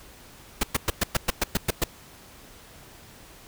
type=noise bursts; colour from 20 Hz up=pink; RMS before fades=-22 dBFS; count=10; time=0.61-1.84 s; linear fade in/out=5 ms; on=24 ms; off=110 ms; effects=pink hiss -49 dBFS RMS until 3.47 s